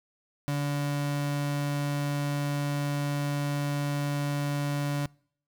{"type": "tone", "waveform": "35% pulse", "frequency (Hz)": 144.1, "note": "D3", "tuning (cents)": -33, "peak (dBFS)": -25, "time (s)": [0.48, 5.06], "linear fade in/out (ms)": 0, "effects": ["noise-tail reverb RT60 0.6 s tail -26 dB re dry"]}